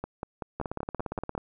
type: two click trains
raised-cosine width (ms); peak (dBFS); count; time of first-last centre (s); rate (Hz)
1; -19 / -18; 8 / 14; 0.04-1.378 / 0.6-1.351; 5.23 / 17.3
effects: none